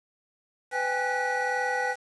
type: tone cluster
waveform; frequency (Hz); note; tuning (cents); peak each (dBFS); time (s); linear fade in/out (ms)
triangle; 501 / 786 / 828 / 1484 / 1939; B4 / G5 / G#5 / F#6 / B6; +25 / +4 / -5 / +5 / -32; -30; 0.71-1.96; 50
effects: resampled to 22050 Hz + 8-bit